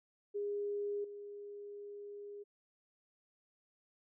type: tone with level steps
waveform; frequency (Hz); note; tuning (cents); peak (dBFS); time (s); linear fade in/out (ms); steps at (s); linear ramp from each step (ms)
sine; 408.8; G#4; -27; -35 / -45; 0.34-2.44; 20; 1.04; 5
effects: none